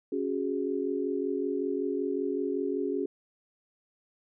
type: chord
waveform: sine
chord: C# suspended fourth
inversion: none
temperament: equal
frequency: 277.2 / 370 / 415.3 Hz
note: C#4 / F#4 / G#4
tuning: 0 / 0 / 0 cents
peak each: -32 dBFS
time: 0.12-3.06 s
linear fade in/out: 5 ms
effects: none